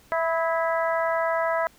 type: harmonic tone with a mistuned harmonic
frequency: 329.6 Hz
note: E4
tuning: in tune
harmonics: 2 / 3 / 4 / 5 / 6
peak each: -24 / -28 / -30 / -32 / -34 dBFS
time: 0.12-1.67 s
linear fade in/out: 0 ms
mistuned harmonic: 4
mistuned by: -33 cents
effects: pink hiss -56 dBFS RMS until 1.78 s